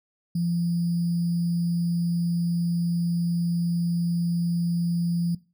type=tone with sample-and-hold; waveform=sine; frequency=171.3 Hz; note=F3; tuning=33 cents flat; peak=-22 dBFS; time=0.35-5.35 s; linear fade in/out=5 ms; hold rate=4900 Hz; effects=noise-tail reverb RT60 0.3 s tail -19 dB re dry